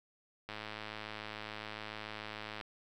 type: click train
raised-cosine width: 0.3 ms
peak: -26 dBFS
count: 228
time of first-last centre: 0.49-2.611 s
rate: 107 Hz
effects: 11-bit